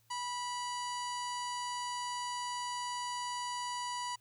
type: harmonic tone with a mistuned harmonic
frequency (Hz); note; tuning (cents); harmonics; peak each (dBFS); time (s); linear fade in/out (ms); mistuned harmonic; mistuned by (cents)
980; B5; -14; 1 / 2 / 3 / 4 / 5 / 6 / 7 / 8 / 9 / 10; -37 / -47 / -47 / -55 / -46 / -54 / -48 / -57 / -55 / -55; 0.1-4.16; 10; 5; -86
effects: added 114 Hz sine -70 dBFS peak until 4.2 s + white hiss -72 dBFS RMS until 4.2 s